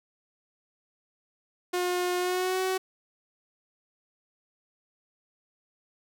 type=tone with pitch glide; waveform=sawtooth; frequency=358.6 to 375.3 Hz; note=F4 to F#4; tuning=+46 to +25 cents; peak=-22 dBFS; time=1.73-2.78 s; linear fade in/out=10 ms; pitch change=+79 cents; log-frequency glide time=2.18-2.61 s; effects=none